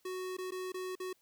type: tone with dropouts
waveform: square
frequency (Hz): 370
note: F#4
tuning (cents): 0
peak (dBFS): -38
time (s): 0.05-1.13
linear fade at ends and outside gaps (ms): 5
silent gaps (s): 0.369-0.384 / 0.508-0.519 / 0.721-0.742 / 0.954-1
effects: white hiss -72 dBFS RMS until 1.21 s